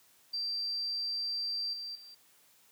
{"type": "tone with level steps", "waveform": "sine", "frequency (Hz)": 4699, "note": "D8", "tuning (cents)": 0, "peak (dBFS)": [-32, -38, -49], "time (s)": [0.33, 2.15], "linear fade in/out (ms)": 10, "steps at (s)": [1.73, 1.95], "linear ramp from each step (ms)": 5, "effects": ["white hiss -64 dBFS RMS until 2.71 s", "high-pass 100 Hz 12 dB/octave"]}